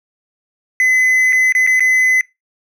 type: tone with dropouts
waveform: triangle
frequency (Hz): 2026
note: B6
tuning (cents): +44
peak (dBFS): -8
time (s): 0.8-2.21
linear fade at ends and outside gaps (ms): 1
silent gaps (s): 1.325-1.329 / 1.523-1.55 / 1.666-1.673 / 1.796-1.805
effects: noise-tail reverb RT60 0.2 s tail -21 dB re dry